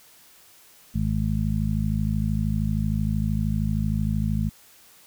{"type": "harmonic tone", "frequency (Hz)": 53, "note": "G#1", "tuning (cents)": 36, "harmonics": [1, 2, 3, 4], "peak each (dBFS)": [-27, -27, -27, -27], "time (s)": [0.94, 4.5], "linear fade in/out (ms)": 20, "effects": ["white hiss -53 dBFS RMS until 5.06 s"]}